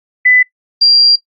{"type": "tone pair in turn", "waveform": "sine", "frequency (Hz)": [2000, 4757], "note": ["B6", "D8"], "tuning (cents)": [21, 21], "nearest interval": "octave + minor third", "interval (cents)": 1500, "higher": "second", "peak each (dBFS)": -5, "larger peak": "neither", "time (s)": [[0.25, 0.43], [0.81, 1.16]], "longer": "second", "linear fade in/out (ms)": 10, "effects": ["noise-tail reverb RT60 0.1 s tail -19 dB re dry", "Opus 48 kbps"]}